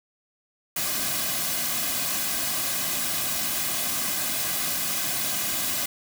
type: noise with comb filter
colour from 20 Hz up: white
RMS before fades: -27 dBFS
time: 0.76-5.86 s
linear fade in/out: 5 ms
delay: 2.2 ms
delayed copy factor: -0.65
effects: none